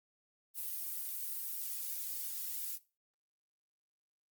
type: noise with flanger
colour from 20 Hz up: violet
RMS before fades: -40 dBFS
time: 0.54-2.79 s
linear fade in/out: 50 ms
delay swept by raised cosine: 1.5 to 2.26 ms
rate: 2.9 Hz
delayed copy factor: -0.6
effects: noise-tail reverb RT60 0.3 s tail -18 dB re dry + Opus 32 kbps